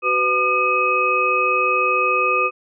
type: tone cluster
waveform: sine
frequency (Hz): 375.6 / 501 / 1211 / 2545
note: F#4 / B4 / D#6 / D#7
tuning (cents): +26 / +25 / -47 / +39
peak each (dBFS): -26 / -24 / -18 / -20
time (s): 0.02-2.51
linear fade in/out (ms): 50
effects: none